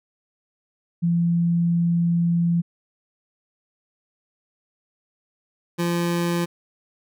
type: tone pair in turn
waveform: sine / 25% pulse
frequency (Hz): 170.5 / 172.18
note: F3 / F3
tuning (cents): -41 / -24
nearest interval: unison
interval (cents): 17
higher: second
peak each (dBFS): -17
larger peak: neither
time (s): 1.02-2.62 / 5.78-6.46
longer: first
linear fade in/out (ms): 20
effects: none